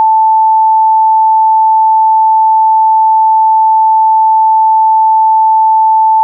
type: tone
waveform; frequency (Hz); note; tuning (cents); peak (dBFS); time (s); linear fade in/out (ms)
sine; 880; A5; 0; -4; 0-6.23; 0
effects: none

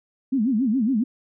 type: tone with vibrato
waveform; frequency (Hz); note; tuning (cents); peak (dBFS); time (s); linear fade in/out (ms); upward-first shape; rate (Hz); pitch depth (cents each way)
sine; 239.2; A#3; +45; -18; 0.32-1.04; 10; sine; 7.2; 250
effects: none

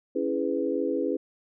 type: chord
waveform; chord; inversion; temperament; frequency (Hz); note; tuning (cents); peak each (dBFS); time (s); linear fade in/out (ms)
sine; C# minor seventh; none; equal with one note detuned; 277.2 / 329.6 / 415.3 / 497.9; C#4 / E4 / G#4 / B4; 0 / 0 / 0 / +14; -30; 0.15-1.17; 10
effects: none

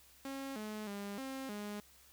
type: tone with pitch steps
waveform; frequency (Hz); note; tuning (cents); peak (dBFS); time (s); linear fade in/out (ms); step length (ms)
sawtooth; 271.8 / 213.6 / 201.6 / 266.7 / 207; C#4 / G#3 / G3 / C4 / G#3; -34 / +49 / +49 / +33 / -5; -37; 0.25-1.8; 2; 310
effects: added 66 Hz sine -70 dBFS peak until 2.12 s + white hiss -63 dBFS RMS until 2.12 s

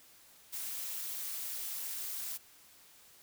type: noise with amplitude modulation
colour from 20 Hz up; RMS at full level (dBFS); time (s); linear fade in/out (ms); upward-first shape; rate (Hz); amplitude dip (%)
blue; -37; 0.52-2.38; 20; sine; 273; 60
effects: white hiss -60 dBFS RMS until 3.22 s

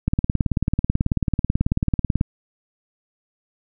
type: click train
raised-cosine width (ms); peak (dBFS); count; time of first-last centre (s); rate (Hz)
5; -6; 40; 0.08-2.211; 18.3
effects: none

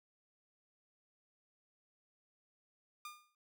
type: tone with exponential decay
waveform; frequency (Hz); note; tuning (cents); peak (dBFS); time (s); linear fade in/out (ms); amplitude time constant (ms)
sawtooth; 1209; D6; +50; -39; 3.05-3.35; 2; 64
effects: none

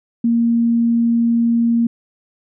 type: tone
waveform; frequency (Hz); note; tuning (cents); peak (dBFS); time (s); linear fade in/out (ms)
sine; 233.1; A#3; 0; -12; 0.24-1.87; 5
effects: none

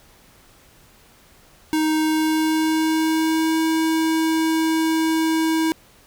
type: tone with pitch glide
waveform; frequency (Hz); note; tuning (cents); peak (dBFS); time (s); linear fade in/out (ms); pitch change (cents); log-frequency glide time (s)
square; 312.4 to 321.2; D#4 to E4; +7 to -45; -18; 1.73-5.72; 0; +48; 1.97-3.61
effects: pink hiss -52 dBFS RMS until 6.06 s

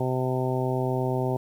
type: harmonic tone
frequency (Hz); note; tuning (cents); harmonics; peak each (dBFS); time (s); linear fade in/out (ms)
128.5; C3; -31; 1 / 2 / 3 / 4 / 5 / 6 / 7; -27 / -32 / -29 / -34 / -33 / -36 / -35; 0-1.37; 5
effects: 9-bit

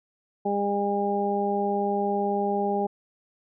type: harmonic tone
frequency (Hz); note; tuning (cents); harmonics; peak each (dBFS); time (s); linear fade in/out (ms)
202; G#3; -48; 1 / 2 / 3 / 4; -29 / -27 / -32 / -27; 0.45-2.87; 10
effects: none

